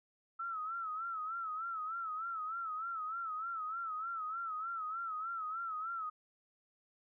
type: tone with vibrato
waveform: sine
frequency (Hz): 1311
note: E6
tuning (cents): -10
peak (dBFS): -37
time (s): 0.39-6.1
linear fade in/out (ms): 10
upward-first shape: sine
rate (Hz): 3.3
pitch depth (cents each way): 92
effects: none